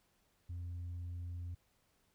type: tone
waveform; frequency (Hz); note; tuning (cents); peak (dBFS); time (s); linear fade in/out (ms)
sine; 87.31; F2; 0; -38; 0.49-1.55; 10
effects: tanh soft clip ceiling -39 dBFS + pink hiss -75 dBFS RMS until 2.14 s